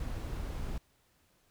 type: noise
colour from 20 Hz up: brown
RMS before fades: -37 dBFS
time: 0-0.78 s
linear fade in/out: 2 ms
effects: pink hiss -70 dBFS RMS until 1.5 s